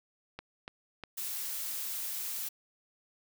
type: clicks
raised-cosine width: 0.3 ms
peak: -25 dBFS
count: 3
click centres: 0.39 / 0.679 / 1.037 s
type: noise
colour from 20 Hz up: blue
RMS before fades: -37 dBFS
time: 1.17-2.49 s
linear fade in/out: 10 ms
effects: none